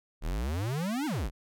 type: exponential two-way sweep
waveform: square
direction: up then down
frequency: 34.98 to 321 to 34.98 Hz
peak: -30 dBFS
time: 0.21-1.31 s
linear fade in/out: 50 ms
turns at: 1.06 s
effects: none